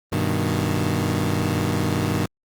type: chord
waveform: 20% pulse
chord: G augmented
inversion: none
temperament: equal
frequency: 98 / 123.47 / 155.56 Hz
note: G2 / B2 / D#3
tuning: 0 / 0 / 0 cents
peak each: -19 / -21 / -20 dBFS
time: 0.12-2.26 s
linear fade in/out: 5 ms
effects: Opus 32 kbps